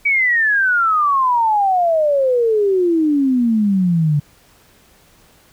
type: exponential sweep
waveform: sine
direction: down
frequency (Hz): 2297 to 143.1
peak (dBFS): -12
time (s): 0.05-4.2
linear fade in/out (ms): 10
effects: pink hiss -51 dBFS RMS until 5.52 s